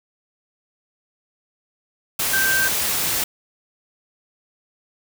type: tone in noise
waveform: sine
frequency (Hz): 1563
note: G6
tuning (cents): -6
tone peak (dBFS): -18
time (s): 2.33-2.68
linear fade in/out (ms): 5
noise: white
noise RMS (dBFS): -22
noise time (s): 2.19-3.24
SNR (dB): +1
effects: none